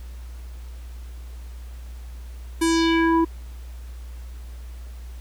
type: tone with low-pass filter sweep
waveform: square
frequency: 329.6 Hz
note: E4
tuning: in tune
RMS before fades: -19 dBFS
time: 2.61-3.25 s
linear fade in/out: 10 ms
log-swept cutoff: 11000 to 720 Hz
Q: 2.3
effects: added 60 Hz sine -34 dBFS peak until 5.2 s + pink hiss -52 dBFS RMS until 5.2 s